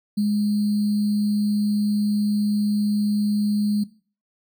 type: tone with sample-and-hold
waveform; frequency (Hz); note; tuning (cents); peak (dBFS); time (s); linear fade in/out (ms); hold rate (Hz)
sine; 207.7; G#3; 0; -18; 0.17-3.84; 10; 4410
effects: noise-tail reverb RT60 0.4 s tail -18 dB re dry